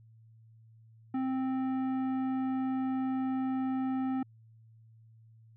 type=tone with tanh clipping; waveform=triangle; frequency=261.8 Hz; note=C4; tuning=1 cent sharp; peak=-31 dBFS; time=1.14-4.23 s; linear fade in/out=5 ms; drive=16 dB; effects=added 112 Hz sine -55 dBFS peak until 5.56 s